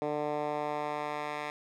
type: tone with band-pass filter sweep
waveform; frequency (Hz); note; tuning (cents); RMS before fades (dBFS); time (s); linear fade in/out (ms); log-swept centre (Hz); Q
10% pulse; 148.8; D3; +23; -34; 0.02-1.5; 0; 510 to 1600; 1.1
effects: none